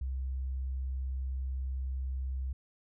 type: tone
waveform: sine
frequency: 65.41 Hz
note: C2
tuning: in tune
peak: -32 dBFS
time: 0.01-2.53 s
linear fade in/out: 5 ms
effects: none